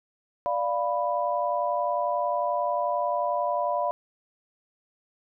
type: chord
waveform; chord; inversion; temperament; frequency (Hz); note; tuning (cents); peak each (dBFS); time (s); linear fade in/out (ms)
sine; B diminished; first; equal; 587.3 / 698.5 / 987.8; D5 / F5 / B5; 0 / 0 / 0; -28; 0.46-3.91; 0
effects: none